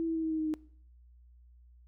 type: tone with pitch steps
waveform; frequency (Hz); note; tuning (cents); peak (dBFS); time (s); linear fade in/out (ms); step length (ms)
sine; 329.6 / 326.2 / 322.8 / 319.5 / 316.2 / 312.9 / 309.7; E4 / E4 / E4 / D#4 / D#4 / D#4 / D#4; 0 / -18 / -36 / +46 / +28 / +10 / -8; -29; 0-0.539; 0; 77
effects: noise-tail reverb RT60 0.6 s tail -22 dB re dry + added 60 Hz sine -55 dBFS peak until 1.87 s